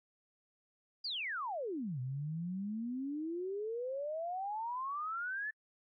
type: exponential two-way sweep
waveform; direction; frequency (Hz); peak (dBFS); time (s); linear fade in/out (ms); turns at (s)
sine; down then up; 4978 to 123.47 to 1770; -36; 1.04-5.51; 10; 2
effects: AAC 48 kbps